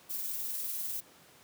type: noise with tremolo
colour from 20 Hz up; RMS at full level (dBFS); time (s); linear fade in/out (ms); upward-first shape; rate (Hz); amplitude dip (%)
violet; -35; 0.09-1.01; 20; sine; 20; 30
effects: pink hiss -58 dBFS RMS until 1.43 s + high-pass 150 Hz 12 dB/octave